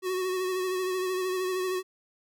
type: tone with vibrato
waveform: square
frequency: 370.5 Hz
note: F#4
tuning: 2 cents sharp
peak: -28 dBFS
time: 0.02-1.83 s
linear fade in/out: 50 ms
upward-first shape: sine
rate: 13 Hz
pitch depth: 31 cents each way
effects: none